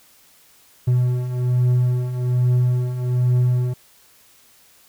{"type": "beating tone pair", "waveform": "triangle", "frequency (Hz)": [123.47, 124.67], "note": ["B2", "B2"], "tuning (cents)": [0, 17], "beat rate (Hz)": 1.2, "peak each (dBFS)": [-21, -15], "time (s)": [0.87, 3.74], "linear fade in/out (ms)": 10, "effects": ["white hiss -53 dBFS RMS until 4.88 s"]}